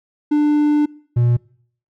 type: tone pair in turn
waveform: triangle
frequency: 297 / 120.2 Hz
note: D4 / B2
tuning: +20 / -46 cents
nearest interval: octave + major third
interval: 1566 cents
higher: first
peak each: -10 dBFS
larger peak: neither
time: 0.31-0.86 / 1.16-1.37 s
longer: first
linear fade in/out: 10 ms
effects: noise-tail reverb RT60 0.6 s tail -24 dB re dry